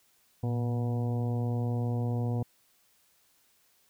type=harmonic tone with a mistuned harmonic; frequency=121 Hz; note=B2; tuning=35 cents flat; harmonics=1 / 2 / 3 / 4 / 5 / 6 / 7 / 8; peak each=-28 / -35 / -44 / -40 / -48 / -44 / -51 / -52 dBFS; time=0.43-2.43 s; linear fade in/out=5 ms; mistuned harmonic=1; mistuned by=-70 cents; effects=white hiss -67 dBFS RMS until 3.89 s